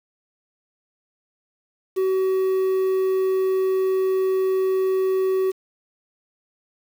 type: tone with quantisation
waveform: triangle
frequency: 378.5 Hz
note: F#4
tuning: 39 cents sharp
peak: -16 dBFS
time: 1.96-5.52 s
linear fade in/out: 20 ms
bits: 7
effects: none